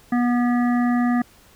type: harmonic tone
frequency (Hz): 242.8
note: B3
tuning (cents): -29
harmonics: 1 / 3 / 5 / 7 / 8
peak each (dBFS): -17 / -27 / -31 / -34 / -35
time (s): 0.12-1.22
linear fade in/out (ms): 5
effects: pink hiss -52 dBFS RMS until 1.55 s